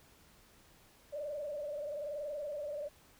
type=tone with frequency modulation; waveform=sine; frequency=587.3 Hz; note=D5; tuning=in tune; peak=-37 dBFS; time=1.12-2.89 s; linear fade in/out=20 ms; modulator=21 Hz; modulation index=1.2; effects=pink hiss -63 dBFS RMS until 3.19 s